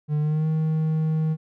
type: tone with pitch glide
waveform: triangle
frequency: 150 to 157.55 Hz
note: D3 to D#3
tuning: +37 to +22 cents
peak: -18 dBFS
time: 0.08-1.37 s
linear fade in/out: 50 ms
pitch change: +85 cents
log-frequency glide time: 0.2-0.47 s
effects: none